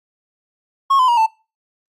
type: tone with pitch steps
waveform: triangle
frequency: 1092 / 1018.9 / 950.6 / 887 Hz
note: C#6 / C6 / A#5 / A5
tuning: -26 / -46 / +34 / +14 cents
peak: -9 dBFS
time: 0.9-1.264 s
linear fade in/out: 10 ms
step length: 91 ms
effects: noise-tail reverb RT60 0.3 s tail -22 dB re dry + Opus 48 kbps